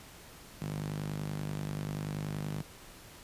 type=tone with high-pass filter; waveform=sawtooth; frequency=50.4 Hz; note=G1; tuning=49 cents sharp; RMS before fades=-37 dBFS; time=0.61-2.62 s; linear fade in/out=0 ms; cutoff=150 Hz; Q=3.2; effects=pink hiss -52 dBFS RMS until 3.23 s + resampled to 32000 Hz